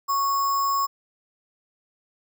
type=tone with sample-and-hold; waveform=sine; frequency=1108.7 Hz; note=C#6; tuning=in tune; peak=-20 dBFS; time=0.08-0.87 s; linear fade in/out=20 ms; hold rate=6300 Hz; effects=none